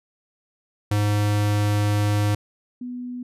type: tone pair in turn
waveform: square / sine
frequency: 103.83 / 247 Hz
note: G#2 / B3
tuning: 0 / 0 cents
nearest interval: octave + minor third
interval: 1500 cents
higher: second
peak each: -19 / -29 dBFS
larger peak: first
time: 0.91-2.35 / 2.81-3.23 s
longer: first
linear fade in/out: 5 ms
effects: resampled to 32000 Hz